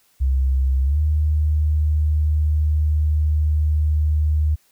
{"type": "tone with pitch glide", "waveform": "sine", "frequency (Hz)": [66.3, 76.16], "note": ["C2", "D#2"], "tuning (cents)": [23, -36], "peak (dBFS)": -15, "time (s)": [0.2, 4.56], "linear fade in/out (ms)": 20, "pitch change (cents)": 241, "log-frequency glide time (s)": [0.83, 0.99], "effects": ["white hiss -60 dBFS RMS until 4.71 s"]}